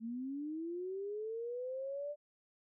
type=linear sweep; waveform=sine; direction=up; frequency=220 to 594 Hz; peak=-38 dBFS; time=0-2.16 s; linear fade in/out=50 ms; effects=none